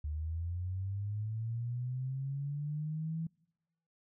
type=linear sweep; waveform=sine; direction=up; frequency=73.4 to 164.81 Hz; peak=-34 dBFS; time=0.04-3.27 s; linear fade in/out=5 ms; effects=noise-tail reverb RT60 1.0 s tail -26 dB re dry